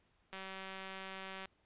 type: click train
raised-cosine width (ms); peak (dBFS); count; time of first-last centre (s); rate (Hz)
0.3; -30; 216; 0.33-1.456; 191
effects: pink hiss -74 dBFS RMS until 1.65 s + resampled to 8000 Hz